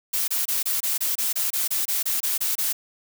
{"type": "noise bursts", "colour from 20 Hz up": "blue", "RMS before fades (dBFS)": -24, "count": 15, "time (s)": [0.13, 2.73], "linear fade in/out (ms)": 10, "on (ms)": 150, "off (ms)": 25, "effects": []}